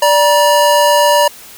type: tone pair together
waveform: square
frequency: 586 / 954 Hz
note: D5 / A#5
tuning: -4 / +40 cents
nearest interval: minor sixth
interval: 844 cents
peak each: -11 dBFS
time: 0.02-1.28 s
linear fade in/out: 5 ms
effects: white hiss -36 dBFS RMS until 1.57 s